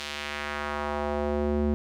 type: tone with band-pass filter sweep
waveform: square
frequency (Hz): 73.42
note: D2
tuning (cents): 0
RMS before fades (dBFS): -29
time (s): 0-1.74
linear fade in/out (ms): 0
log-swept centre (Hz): 3700 to 260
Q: 1.2
effects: none